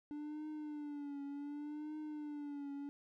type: tone with vibrato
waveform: triangle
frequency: 293.7 Hz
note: D4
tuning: in tune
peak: -40 dBFS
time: 0.11-2.89 s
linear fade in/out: 0 ms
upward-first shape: triangle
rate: 0.67 Hz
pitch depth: 80 cents each way
effects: none